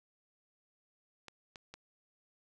clicks, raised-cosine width 0.2 ms, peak -30 dBFS, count 3, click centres 1.283 / 1.558 / 1.74 s, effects none

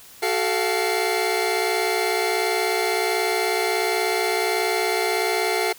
30% pulse tone cluster, 374.2 / 435.6 / 692 / 2098 / 2283 Hz, F#4 / A4 / F5 / C7 / D7, +20 / -17 / -16 / +4 / -50 cents, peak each -23 / -22 / -25 / -25 / -31 dBFS, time 0.22-5.73 s, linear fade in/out 10 ms, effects white hiss -46 dBFS RMS until 5.78 s

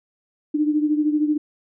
sine beating tone pair, 299.2 / 312.2 Hz, D4 / D#4, +32 / +6 cents, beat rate 13 Hz, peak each -18 / -24 dBFS, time 0.54-1.38 s, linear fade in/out 10 ms, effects none

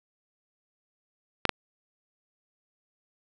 clicks, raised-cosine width 0.3 ms, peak -5 dBFS, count 2, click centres 1.453 / 1.493 s, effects none

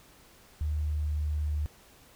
sine tone with pitch glide, 75.7 to 75.13 Hz, D#2 to D2, -47 to +40 cents, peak -27 dBFS, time 0.61-1.66 s, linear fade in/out 0 ms, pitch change -13 cents, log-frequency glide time 0.79-1.14 s, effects pink hiss -57 dBFS RMS until 2.15 s

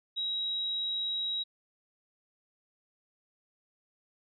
sine tone, 3839 Hz, B7, 50 cents flat, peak -30 dBFS, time 0.16-1.44 s, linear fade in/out 20 ms, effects none

